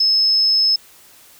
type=tone; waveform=sine; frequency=5200 Hz; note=E8; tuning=24 cents flat; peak=-12 dBFS; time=0-0.76 s; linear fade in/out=5 ms; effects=white hiss -47 dBFS RMS until 1.39 s